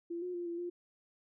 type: tone with pitch steps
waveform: sine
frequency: 341.2 / 360 / 348.8 / 341.1 / 350.6 Hz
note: F4 / F#4 / F4 / F4 / F4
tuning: -40 / -47 / -2 / -41 / +7 cents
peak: -36 dBFS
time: 0.1-0.7 s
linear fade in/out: 10 ms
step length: 120 ms
effects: none